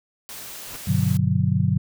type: noise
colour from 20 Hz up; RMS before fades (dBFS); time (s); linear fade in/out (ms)
white; -37; 0.29-1.17; 0
type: noise with exponential growth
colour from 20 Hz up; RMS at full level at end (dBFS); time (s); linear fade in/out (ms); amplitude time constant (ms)
pink; -35; 0.57-0.76; 0; 41
type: chord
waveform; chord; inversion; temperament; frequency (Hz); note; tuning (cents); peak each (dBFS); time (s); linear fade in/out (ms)
sine; G major seventh; none; just; 98 / 122.5 / 147 / 183.75; G2 / B2 / D3 / F#3; 0 / -14 / +2 / -12; -23; 0.87-1.78; 10
effects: none